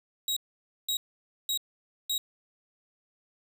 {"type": "tone bursts", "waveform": "sawtooth", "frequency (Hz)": 3820, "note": "A#7", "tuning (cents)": 42, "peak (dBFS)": -24, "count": 4, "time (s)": [0.28, 2.18], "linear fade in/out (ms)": 2, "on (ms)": 85, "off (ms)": 520, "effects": []}